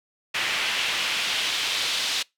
pink noise with band-pass filter sweep, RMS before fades -26 dBFS, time 0.34-2.23 s, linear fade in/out 10 ms, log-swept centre 2500 to 3800 Hz, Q 1.7, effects noise-tail reverb RT60 0.2 s tail -25 dB re dry

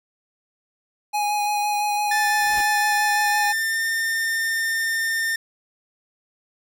square tone with vibrato, 830.6 Hz, G#5, in tune, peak -21 dBFS, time 1.13-3.53 s, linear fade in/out 20 ms, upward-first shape sine, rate 5.9 Hz, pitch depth 14 cents each way
45% pulse tone with pitch glide, 1760 to 1808.4 Hz, A6 to A6, 0 to +47 cents, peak -21 dBFS, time 2.11-5.36 s, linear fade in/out 5 ms, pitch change +47 cents, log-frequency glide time 3-3.82 s
pink noise with exponential growth, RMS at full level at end -34 dBFS, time 2.17-2.61 s, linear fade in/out 1 ms, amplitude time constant 95 ms
effects none

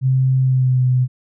sine tone with pitch glide, 131 to 126.98 Hz, C3 to B2, +2 to +49 cents, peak -12 dBFS, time 0.01-1.08 s, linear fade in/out 50 ms, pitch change -53 cents, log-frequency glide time 0.4-0.85 s, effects none

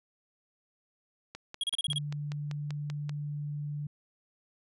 click train, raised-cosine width 0.2 ms, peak -24 dBFS, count 10, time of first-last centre 1.35-3.094 s, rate 5.16 Hz
square tone bursts, 3295 Hz, G#7, 14 cents flat, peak -29 dBFS, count 7, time 1.61-1.984 s, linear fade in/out 2 ms, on 26 ms, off 32 ms
sine tone, 146.83 Hz, D3, in tune, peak -33 dBFS, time 1.88-3.87 s, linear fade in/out 5 ms
effects resampled to 32000 Hz

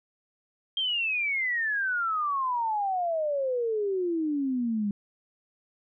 sine exponential sweep, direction down, 3212 to 199.3 Hz, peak -25 dBFS, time 0.77-4.91 s, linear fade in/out 2 ms, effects none

